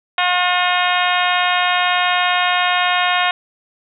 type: harmonic tone with a mistuned harmonic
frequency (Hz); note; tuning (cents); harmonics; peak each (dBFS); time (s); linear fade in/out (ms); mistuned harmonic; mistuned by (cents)
358.9; F4; +47; 2 / 3 / 4 / 5 / 6 / 7 / 8 / 9 / 10; -19 / -21 / -22 / -23 / -24 / -24 / -25 / -26 / -26; 0.18-3.31; 2; 10; +57
effects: none